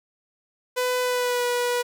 sawtooth tone with pitch glide, 500 to 487.5 Hz, B4 to B4, +21 to -23 cents, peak -18 dBFS, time 0.76-1.83 s, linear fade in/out 20 ms, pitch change -44 cents, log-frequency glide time 1.02-1.45 s, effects none

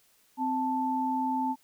sine tone pair together, 259.7 / 880 Hz, C4 / A5, -13 / 0 cents, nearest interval octave + major sixth, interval 2113 cents, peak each -30 / -28 dBFS, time 0.37-1.56 s, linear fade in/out 50 ms, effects white hiss -65 dBFS RMS until 1.63 s

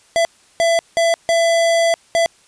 square tone bursts at uneven times, 669 Hz, E5, 25 cents sharp, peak -13 dBFS, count 5, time 0.16-0.25 / 0.6-0.79 / 0.97-1.14 / 1.29-1.94 / 2.15-2.26 s, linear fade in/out 0 ms, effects white hiss -52 dBFS RMS until 2.47 s + resampled to 22050 Hz

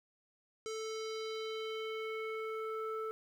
square tone with low-pass filter sweep, 440 Hz, A4, in tune, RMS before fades -40 dBFS, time 0.66-3.11 s, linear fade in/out 0 ms, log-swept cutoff 6800 to 1200 Hz, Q 2.4, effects 11-bit

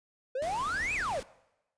triangle exponential two-way sweep, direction up then down, 493.9 to 2623 to 493.9 Hz, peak -28 dBFS, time 0.35-1.2 s, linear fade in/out 5 ms, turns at 0.94 s
pink noise, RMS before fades -43 dBFS, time 0.42-1.23 s, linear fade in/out 2 ms
effects noise-tail reverb RT60 0.9 s tail -20 dB re dry + resampled to 22050 Hz

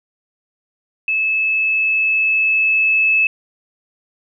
sine tone with level ramp, 2605 Hz, E7, 21 cents flat, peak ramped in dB -15 to -11 dBFS, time 1.08-3.27 s, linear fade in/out 2 ms, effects none

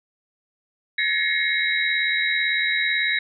sine tone cluster, 1705 / 1885 / 2125 / 2203 / 3840 Hz, G#6 / A#6 / C7 / C#7 / B7, +45 / +19 / +26 / -11 / -49 cents, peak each -26 dBFS, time 0.98-3.19 s, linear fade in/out 5 ms, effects none

